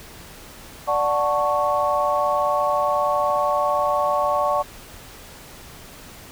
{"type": "chord", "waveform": "sine", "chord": "D major seventh", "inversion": "none", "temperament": "equal", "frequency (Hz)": [587.3, 740, 880, 1108.7], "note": ["D5", "F#5", "A5", "C#6"], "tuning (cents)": [0, 0, 0, 0], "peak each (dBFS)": [-22, -25, -26, -22], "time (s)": [0.87, 4.63], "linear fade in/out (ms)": 20, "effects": ["pink hiss -42 dBFS RMS until 6.31 s"]}